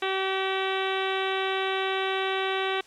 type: harmonic tone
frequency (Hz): 382.9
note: G4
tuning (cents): -41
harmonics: 1 / 2 / 3 / 4 / 5 / 6 / 7 / 8 / 9 / 10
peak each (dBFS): -29 / -32 / -34 / -35 / -36 / -37 / -37 / -38 / -39 / -39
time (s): 0.02-2.81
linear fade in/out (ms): 5
effects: white hiss -54 dBFS RMS until 2.86 s + low-pass 7000 Hz 12 dB/octave